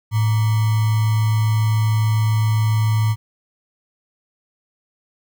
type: tone with sample-and-hold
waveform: sine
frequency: 109.1 Hz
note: A2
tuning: 14 cents flat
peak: -14 dBFS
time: 0.11-3.16 s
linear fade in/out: 50 ms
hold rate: 1050 Hz
effects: none